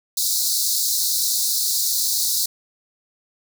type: high-pass noise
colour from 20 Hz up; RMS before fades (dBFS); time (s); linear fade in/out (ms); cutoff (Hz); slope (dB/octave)
pink; -21; 0.17-2.46; 5; 3900; 96
effects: none